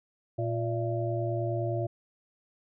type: harmonic tone with a mistuned harmonic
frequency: 116.54 Hz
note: A#2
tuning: in tune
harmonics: 1 / 3 / 5 / 6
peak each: -30 / -34 / -35 / -35 dBFS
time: 0.38-1.87 s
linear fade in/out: 10 ms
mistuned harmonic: 6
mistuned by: -68 cents
effects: none